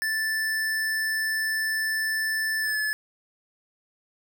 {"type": "tone with pitch glide", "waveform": "square", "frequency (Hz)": [1760, 1724.8], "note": ["A6", "A6"], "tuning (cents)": [0, -35], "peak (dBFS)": -25, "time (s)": [0.02, 2.93], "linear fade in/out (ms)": 0, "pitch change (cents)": -35, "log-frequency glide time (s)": [2.6, 2.77], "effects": []}